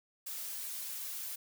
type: noise with flanger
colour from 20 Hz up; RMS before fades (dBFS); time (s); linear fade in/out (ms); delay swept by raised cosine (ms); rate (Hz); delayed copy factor
blue; -41; 0.26-1.36; 10; 1.7 to 5.2; 2.5; +0.55
effects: none